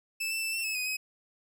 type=tone with pitch steps; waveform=sawtooth; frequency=2632 / 2665 / 2647 / 2696 / 2594 / 2498 / 2536 Hz; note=E7 / E7 / E7 / E7 / E7 / D#7 / D#7; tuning=-3 / +18 / +7 / +38 / -28 / +6 / +32 cents; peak=-27 dBFS; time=0.2-0.97 s; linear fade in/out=10 ms; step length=110 ms; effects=none